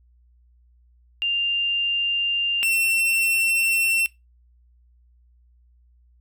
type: tone pair in turn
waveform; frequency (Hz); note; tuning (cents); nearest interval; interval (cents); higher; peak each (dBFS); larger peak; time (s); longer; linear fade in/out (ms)
sine / 45% pulse; 2794 / 2702; F7 / E7; 0 / +42; minor second; 58; first; -20 / -19; second; 1.22-2.63 / 2.63-4.06; second; 0
effects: noise-tail reverb RT60 0.2 s tail -21 dB re dry + added 60 Hz sine -54 dBFS peak until 6.2 s